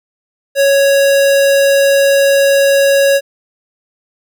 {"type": "tone", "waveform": "square", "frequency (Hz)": 554.4, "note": "C#5", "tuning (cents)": 0, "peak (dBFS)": -8, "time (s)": [0.55, 3.21], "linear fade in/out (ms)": 50, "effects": []}